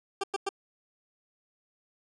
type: tone bursts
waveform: 20% pulse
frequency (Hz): 393.7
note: G4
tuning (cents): +8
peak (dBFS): -23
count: 3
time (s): 0.21-0.491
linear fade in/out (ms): 5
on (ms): 27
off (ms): 100
effects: resampled to 22050 Hz + 9-bit